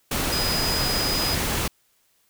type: tone in noise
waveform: sine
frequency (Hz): 4973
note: D#8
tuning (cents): -2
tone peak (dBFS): -25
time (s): 0.32-1.35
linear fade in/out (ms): 5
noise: pink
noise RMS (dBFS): -25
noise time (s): 0.11-1.68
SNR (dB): -3
effects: white hiss -65 dBFS RMS until 2.29 s